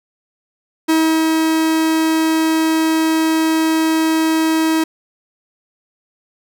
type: tone with ADSR envelope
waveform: 45% pulse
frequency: 320 Hz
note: D#4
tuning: 49 cents sharp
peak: -11 dBFS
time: 0.88-4.84 s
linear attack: 16 ms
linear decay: 330 ms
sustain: -2 dB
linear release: 6 ms
effects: none